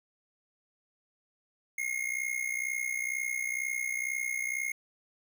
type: tone with amplitude modulation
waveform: square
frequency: 2148 Hz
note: C7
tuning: 45 cents sharp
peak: -28 dBFS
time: 1.78-4.72 s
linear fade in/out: 5 ms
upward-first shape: sine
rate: 62.1 Hz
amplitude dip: 80%
effects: none